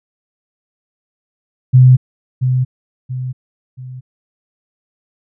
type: tone with echo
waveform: sine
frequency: 127.8 Hz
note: C3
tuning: 40 cents flat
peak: -3 dBFS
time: 1.73-1.97 s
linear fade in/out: 20 ms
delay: 680 ms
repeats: 3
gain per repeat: -8 dB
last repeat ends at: 4.01 s
effects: none